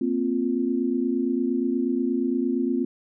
sine chord, Bb suspended second, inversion none, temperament equal, 233.1 / 261.6 / 349.2 Hz, Bb3 / C4 / F4, 0 / 0 / 0 cents, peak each -27 / -24 / -27 dBFS, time 0.01-2.85 s, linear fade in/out 5 ms, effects none

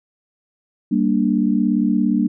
sine chord, G minor, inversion none, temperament equal, 196 / 233.1 / 293.7 Hz, G3 / Bb3 / D4, 0 / 0 / 0 cents, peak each -19 / -18 / -20 dBFS, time 0.91-2.28 s, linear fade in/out 10 ms, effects none

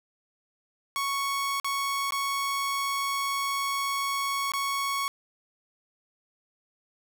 sawtooth tone with dropouts, 1109 Hz, C#6, in tune, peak -23 dBFS, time 0.96-5.08 s, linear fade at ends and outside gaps 0 ms, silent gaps 1.599-1.645 / 2.107-2.122 / 4.519-4.536 s, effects 10-bit

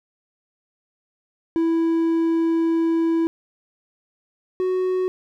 triangle tone pair in turn, 329.6 / 369.9 Hz, E4 / F#4, 0 / 0 cents, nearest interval major second, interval 200 cents, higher second, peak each -15 / -17 dBFS, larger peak first, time 1.56-3.27 / 4.6-5.08 s, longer first, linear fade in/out 0 ms, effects none

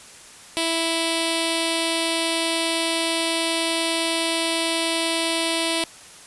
5% pulse tone with notch filter, 329.6 Hz, E4, in tune, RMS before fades -23 dBFS, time 0.57-5.84 s, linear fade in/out 0 ms, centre 1500 Hz, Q 0.91, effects white hiss -44 dBFS RMS until 6.26 s + resampled to 24000 Hz

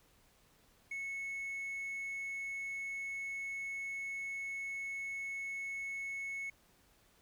sine tone with hard clipping, 2200 Hz, C#7, 14 cents flat, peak -39 dBFS, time 0.91-6.5 s, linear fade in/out 5 ms, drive 2 dB, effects pink hiss -68 dBFS RMS until 7.21 s

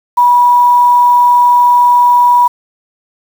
sine tone with quantisation, 973 Hz, B5, 26 cents flat, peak -4 dBFS, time 0.17-2.48 s, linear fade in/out 10 ms, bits 5, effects none

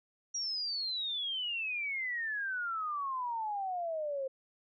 sine exponential sweep, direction down, 5760 to 523.3 Hz, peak -33 dBFS, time 0.34-4.28 s, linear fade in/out 10 ms, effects none

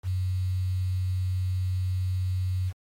sine tone with quantisation, 92.5 Hz, F#2, in tune, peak -24 dBFS, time 0.03-2.73 s, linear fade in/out 50 ms, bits 8, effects MP3 64 kbps

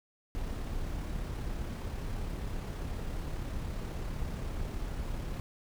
brown noise with amplitude modulation, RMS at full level -35 dBFS, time 0.35-5.4 s, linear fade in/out 0 ms, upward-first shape sine, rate 34.9 Hz, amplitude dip 25%, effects none

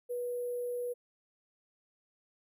sine tone with sample-and-hold, 488.2 Hz, B4, 20 cents flat, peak -33 dBFS, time 0.09-0.94 s, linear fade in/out 20 ms, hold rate 11025 Hz, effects none

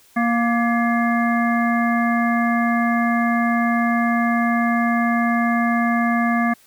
harmonic tone with a mistuned harmonic, 234.1 Hz, A#3, 8 cents sharp, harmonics 1 / 3 / 5 / 7 / 9, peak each -18 / -23 / -25 / -26 / -28 dBFS, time 0.16-6.54 s, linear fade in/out 10 ms, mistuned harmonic 7, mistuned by +59 cents, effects white hiss -53 dBFS RMS until 6.66 s

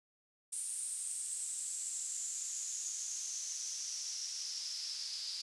white noise with band-pass filter sweep, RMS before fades -41 dBFS, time 0.52-5.42 s, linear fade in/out 10 ms, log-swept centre 9100 to 4800 Hz, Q 6.9, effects resampled to 24000 Hz

